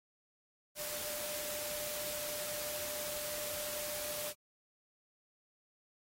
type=tone in noise; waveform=sine; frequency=597 Hz; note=D5; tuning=28 cents sharp; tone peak=-45 dBFS; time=0.75-4.34 s; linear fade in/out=50 ms; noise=white; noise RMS=-41 dBFS; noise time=0.75-4.34 s; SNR=-7 dB; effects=AAC 48 kbps